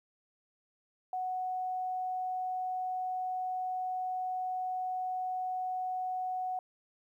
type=tone; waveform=sine; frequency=740 Hz; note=F#5; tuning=in tune; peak=-32 dBFS; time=1.13-6.59 s; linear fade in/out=2 ms; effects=12-bit